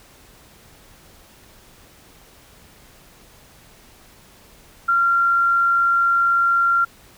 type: tone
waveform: sine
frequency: 1379 Hz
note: F6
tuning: 22 cents flat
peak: -14 dBFS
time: 4.88-6.85 s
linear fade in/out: 10 ms
effects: pink hiss -49 dBFS RMS until 7.17 s